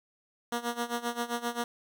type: tone with tremolo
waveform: 10% pulse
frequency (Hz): 237.7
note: A#3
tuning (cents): +34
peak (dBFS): -20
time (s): 0.52-1.64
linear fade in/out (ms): 2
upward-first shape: sine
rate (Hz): 7.6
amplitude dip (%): 85
effects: none